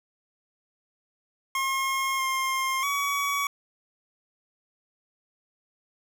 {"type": "tone with pitch steps", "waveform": "25% pulse", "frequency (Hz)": [1074, 1061, 1131], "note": ["C6", "C6", "C#6"], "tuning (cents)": [45, 24, 34], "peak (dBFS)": -21, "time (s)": [1.55, 3.47], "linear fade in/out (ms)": 2, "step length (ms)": 640, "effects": []}